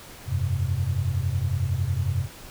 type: chord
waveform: sine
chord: F suspended second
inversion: none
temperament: just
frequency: 87.31 / 98.22 / 130.96 Hz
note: F2 / G2 / C3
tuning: 0 / +4 / +2 cents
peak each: -27 / -26 / -27 dBFS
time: 0.26-2.28 s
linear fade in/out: 50 ms
effects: pink hiss -44 dBFS RMS until 2.5 s